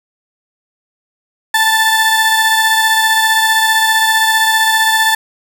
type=tone pair together; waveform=30% pulse; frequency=886 / 1756.7 Hz; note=A5 / A6; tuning=+12 / -3 cents; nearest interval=octave; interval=1185 cents; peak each=-10 dBFS; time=1.54-5.15 s; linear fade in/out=5 ms; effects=none